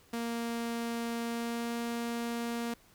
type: tone with pitch glide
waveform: sawtooth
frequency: 233.1 to 234.6 Hz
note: A#3 to A#3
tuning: 0 to +11 cents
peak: -29 dBFS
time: 0.13-2.74 s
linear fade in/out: 5 ms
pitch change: +11 cents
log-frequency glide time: 1.24-1.73 s
effects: pink hiss -62 dBFS RMS until 2.94 s